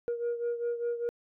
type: beating tone pair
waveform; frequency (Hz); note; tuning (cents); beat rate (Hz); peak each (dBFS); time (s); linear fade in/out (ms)
sine; 473.2 / 478.2; A#4 / A#4; +26 / +44; 5; -29 / -34; 0.08-1.09; 0
effects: tanh soft clip ceiling -26 dBFS